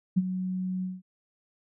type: tone with ADSR envelope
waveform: sine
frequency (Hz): 185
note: F#3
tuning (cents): 0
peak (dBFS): -17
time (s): 0.16-1.02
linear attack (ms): 18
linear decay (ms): 35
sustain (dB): -11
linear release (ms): 190
effects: none